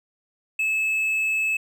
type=tone; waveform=triangle; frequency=2600 Hz; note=E7; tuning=24 cents flat; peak=-19 dBFS; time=0.59-1.57 s; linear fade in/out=5 ms; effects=none